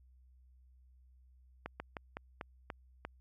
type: slowing click train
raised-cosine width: 0.5 ms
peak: -25 dBFS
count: 7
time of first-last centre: 1.66-3.05 s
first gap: 140 ms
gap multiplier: 1.2
effects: added 63 Hz sine -60 dBFS peak until 3.2 s